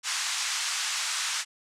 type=band-pass noise; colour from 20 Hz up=white; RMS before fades=-30 dBFS; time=0.03-1.45 s; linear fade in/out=50 ms; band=980 to 7800 Hz; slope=24 dB/octave; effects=low-pass 12000 Hz 12 dB/octave